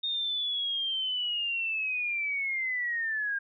sine linear sweep, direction down, 3694 to 1600 Hz, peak -28 dBFS, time 0.03-3.39 s, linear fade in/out 10 ms, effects none

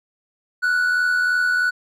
triangle tone pair together, 1396 / 1479 Hz, F6 / F#6, -1 / -1 cents, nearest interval minor second, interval 100 cents, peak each -26 / -15 dBFS, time 0.62-1.71 s, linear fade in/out 20 ms, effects none

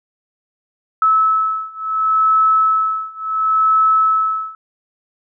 sine beating tone pair, 1300 / 1300.71 Hz, E6 / E6, -24 / -24 cents, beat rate 0.71 Hz, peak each -16 / -15 dBFS, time 1.02-4.55 s, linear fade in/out 2 ms, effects none

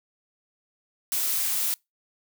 blue noise, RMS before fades -26 dBFS, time 1.12-1.74 s, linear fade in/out 0 ms, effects noise-tail reverb RT60 0.2 s tail -26 dB re dry

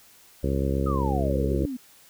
harmonic tone, 68 Hz, C#2, 33 cents flat, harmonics 1 / 2 / 3 / 4 / 5 / 6 / 7 / 8, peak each -26 / -29 / -31 / -32 / -33 / -34 / -34 / -35 dBFS, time 0.43-1.66 s, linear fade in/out 10 ms
sine exponential sweep, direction down, 1293 to 240.1 Hz, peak -29 dBFS, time 0.86-1.77 s, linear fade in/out 10 ms
effects white hiss -54 dBFS RMS until 2.09 s

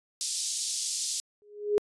white band-pass noise, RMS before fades -32 dBFS, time 0.21-1.2 s, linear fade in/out 0 ms, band 4100 to 8800 Hz, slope 24 dB/octave
sine tone with exponential growth, 414.8 Hz, G#4, 2 cents flat, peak -18 dBFS, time 1.42-1.78 s, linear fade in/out 0 ms, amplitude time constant 77 ms
effects resampled to 24000 Hz

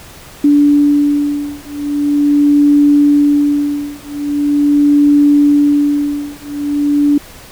sine beating tone pair, 289.8 / 290.22 Hz, D4 / D4, -23 / -20 cents, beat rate 0.42 Hz, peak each -11 dBFS, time 0.44-7.18 s, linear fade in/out 5 ms, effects pink hiss -36 dBFS RMS until 7.51 s

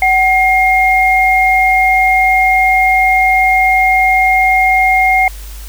sine tone pair together, 753.8 / 2132 Hz, F#5 / C7, +32 / +32 cents, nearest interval octave + tritone, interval 1800 cents, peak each -10 dBFS, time 0.02-5.28 s, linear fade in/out 2 ms, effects added 50 Hz sine -26 dBFS peak until 5.68 s + white hiss -36 dBFS RMS until 5.68 s

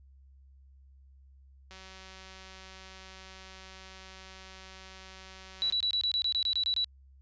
click train, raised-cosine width 0.2 ms, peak -32 dBFS, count 758, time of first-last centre 1.71-5.715 s, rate 189 Hz
sine tone bursts, 3932 Hz, B7, 8 cents flat, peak -26 dBFS, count 12, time 5.62-6.844 s, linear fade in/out 0 ms, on 80 ms, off 24 ms
effects added 67 Hz sine -54 dBFS peak until 7.21 s + resampled to 16000 Hz

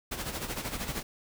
pink noise with tremolo, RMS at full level -33 dBFS, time 0.11-1.03 s, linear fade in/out 10 ms, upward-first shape sine, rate 13 Hz, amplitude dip 65%, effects none

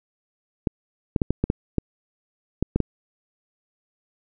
clicks, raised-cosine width 3 ms, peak -7 dBFS, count 10, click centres 0.672 / 1.162 / 1.218 / 1.306 / 1.44 / 1.501 / 1.783 / 2.626 / 2.76 / 2.803 s, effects none

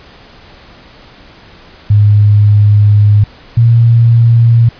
sine tone pair in turn, 103.83 / 116.55 Hz, G#2 / A#2, 0 / 0 cents, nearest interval major second, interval 200 cents, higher second, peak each -3 dBFS, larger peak neither, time 1.9-3.24 / 3.57-4.69 s, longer first, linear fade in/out 5 ms, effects pink hiss -38 dBFS RMS until 4.79 s + resampled to 11025 Hz

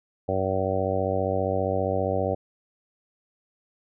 harmonic tone, 95 Hz, F#2, 46 cents sharp, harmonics 1 / 2 / 3 / 4 / 5 / 6 / 7 / 8, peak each -30 / -34 / -34 / -34 / -29 / -28 / -32 / -32 dBFS, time 0.28-2.35 s, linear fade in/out 10 ms, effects none

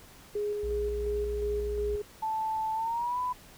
sine tone with tremolo, 415.3 Hz, G#4, in tune, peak -28 dBFS, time 0.35-2.02 s, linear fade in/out 5 ms, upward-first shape square, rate 2.8 Hz, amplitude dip 25%
triangle tone with vibrato, 60.2 Hz, B1, 44 cents flat, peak -32 dBFS, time 0.63-1.96 s, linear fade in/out 5 ms, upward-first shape sine, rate 20 Hz, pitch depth 65 cents each way
sine tone with pitch glide, 878 to 997 Hz, A5 to B5, -4 to +16 cents, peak -28 dBFS, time 2.22-3.33 s, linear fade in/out 10 ms, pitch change +220 cents, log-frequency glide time 2.74-3.19 s
effects pink hiss -53 dBFS RMS until 3.57 s

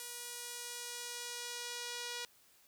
sawtooth tone with band-pass filter sweep, 482 Hz, B4, 42 cents flat, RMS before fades -44 dBFS, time 0-2.25 s, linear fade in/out 0 ms, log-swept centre 10000 to 4700 Hz, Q 0.87, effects white hiss -66 dBFS RMS until 2.67 s

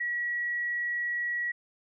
sine tone, 1923 Hz, B6, 47 cents flat, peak -28 dBFS, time 0-1.52 s, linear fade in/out 10 ms, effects none

